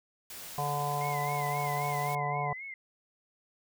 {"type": "noise", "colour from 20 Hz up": "white", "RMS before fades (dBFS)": -44, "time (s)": [0.3, 2.15], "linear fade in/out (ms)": 2}
{"type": "harmonic tone", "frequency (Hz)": 145.2, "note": "D3", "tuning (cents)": -19, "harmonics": [1, 3, 4, 5, 6, 7], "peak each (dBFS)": [-35, -41, -42, -33, -42, -35], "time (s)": [0.58, 2.53], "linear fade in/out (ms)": 2}
{"type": "tone with vibrato", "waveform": "sine", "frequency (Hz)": 2093, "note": "C7", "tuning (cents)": 0, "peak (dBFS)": -39, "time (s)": [1.01, 2.74], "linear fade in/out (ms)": 2, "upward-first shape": "sine", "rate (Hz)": 3.8, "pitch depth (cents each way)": 88}
{"effects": []}